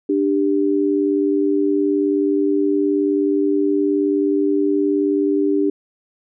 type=tone pair together; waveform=sine; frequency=295.8 / 394.8 Hz; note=D4 / G4; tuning=+13 / +12 cents; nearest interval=perfect fourth; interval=499 cents; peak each=-17 / -18 dBFS; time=0.09-5.7 s; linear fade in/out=5 ms; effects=none